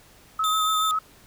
sine tone with vibrato, 1276 Hz, D#6, 43 cents sharp, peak -21 dBFS, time 0.39-0.99 s, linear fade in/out 5 ms, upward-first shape sine, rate 7.1 Hz, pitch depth 24 cents each way
sawtooth tone, 3575 Hz, A7, 27 cents sharp, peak -23 dBFS, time 0.44-0.91 s, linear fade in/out 0 ms
effects pink hiss -53 dBFS RMS until 1.26 s

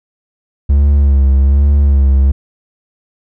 triangle tone with vibrato, 69.5 Hz, C#2, 5 cents sharp, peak -4 dBFS, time 0.69-2.32 s, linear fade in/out 10 ms, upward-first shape sine, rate 1.2 Hz, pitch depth 51 cents each way, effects none

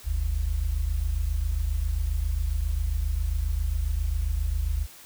sine tone pair together, 46.68 / 74.1 Hz, F#1 / D2, +16 / +16 cents, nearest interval minor sixth, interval 800 cents, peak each -25 dBFS, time 0.04-4.87 s, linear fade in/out 50 ms, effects tanh soft clip ceiling -18 dBFS + white hiss -48 dBFS RMS until 5.05 s

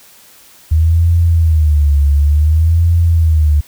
sine tone with vibrato, 77.78 Hz, D#2, in tune, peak -7 dBFS, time 0.71-3.61 s, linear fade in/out 10 ms, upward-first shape sine, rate 0.56 Hz, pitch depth 150 cents each way, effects white hiss -43 dBFS RMS until 3.67 s

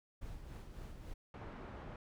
brown noise with tremolo, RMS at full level -46 dBFS, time 0.21-1.14 s, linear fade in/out 10 ms, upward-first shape sine, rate 3.6 Hz, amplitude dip 45%
pink low-pass noise, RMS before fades -49 dBFS, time 1.34-1.96 s, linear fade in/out 2 ms, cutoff 1500 Hz, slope 12 dB/octave
effects none

